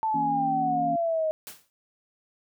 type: exponential sweep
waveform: sine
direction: down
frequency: 889 to 622 Hz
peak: -23 dBFS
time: 0.03-1.31 s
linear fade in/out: 0 ms
type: chord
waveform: sine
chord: A# diminished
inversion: second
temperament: equal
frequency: 164.81 / 233.1 / 277.2 Hz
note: E3 / A#3 / C#4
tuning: 0 / 0 / 0 cents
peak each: -36 / -35 / -31 dBFS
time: 0.14-0.96 s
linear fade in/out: 5 ms
type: noise with exponential decay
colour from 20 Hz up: white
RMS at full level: -37 dBFS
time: 1.47-1.7 s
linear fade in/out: 0 ms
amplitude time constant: 50 ms
effects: none